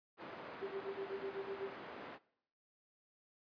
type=band-pass noise; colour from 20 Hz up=pink; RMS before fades=-50 dBFS; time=0.17-2.19 s; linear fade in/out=50 ms; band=290 to 1900 Hz; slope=12 dB/octave
type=tone with tremolo; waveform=sine; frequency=392 Hz; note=G4; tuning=in tune; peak=-38 dBFS; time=0.61-1.74 s; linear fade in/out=20 ms; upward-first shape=sine; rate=8 Hz; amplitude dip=90%
effects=noise-tail reverb RT60 0.7 s tail -21 dB re dry + resampled to 11025 Hz